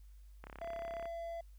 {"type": "click train", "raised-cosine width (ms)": 0.5, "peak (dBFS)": -33, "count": 22, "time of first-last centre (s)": [0.44, 1.056], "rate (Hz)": 34.1}
{"type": "tone", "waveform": "triangle", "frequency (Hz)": 674, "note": "E5", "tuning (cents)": 38, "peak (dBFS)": -38, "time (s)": [0.61, 1.41], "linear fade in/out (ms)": 5}
{"effects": ["added 50 Hz sine -53 dBFS peak until 1.58 s", "white hiss -75 dBFS RMS until 1.58 s"]}